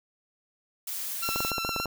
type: noise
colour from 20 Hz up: blue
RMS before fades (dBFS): -34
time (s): 0.87-1.51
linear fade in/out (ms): 5
type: tone with vibrato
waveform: 15% pulse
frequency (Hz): 1354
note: E6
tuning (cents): +46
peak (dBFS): -23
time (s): 1.22-1.86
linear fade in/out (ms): 10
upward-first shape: square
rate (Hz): 7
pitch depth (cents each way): 14
type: clicks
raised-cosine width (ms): 1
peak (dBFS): -17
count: 11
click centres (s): 1.29 / 1.36 / 1.405 / 1.449 / 1.517 / 1.582 / 1.649 / 1.692 / 1.763 / 1.8 / 1.857
effects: none